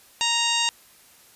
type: harmonic tone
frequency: 932.3 Hz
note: A#5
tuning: in tune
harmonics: 1 / 2 / 3 / 4 / 5 / 6 / 7 / 8 / 9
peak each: -28 / -32 / -25 / -26 / -31 / -34 / -32 / -31 / -37 dBFS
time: 0.21-0.69 s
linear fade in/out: 0 ms
effects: white hiss -53 dBFS RMS until 1.35 s + resampled to 32000 Hz